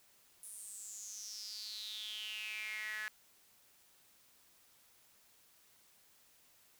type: tone with high-pass filter sweep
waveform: sawtooth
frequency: 214.2 Hz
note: A3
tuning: 46 cents flat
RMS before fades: -45 dBFS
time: 0.43-3.08 s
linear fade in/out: 0 ms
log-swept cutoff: 10000 to 1700 Hz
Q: 8.3
effects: white hiss -67 dBFS RMS until 6.79 s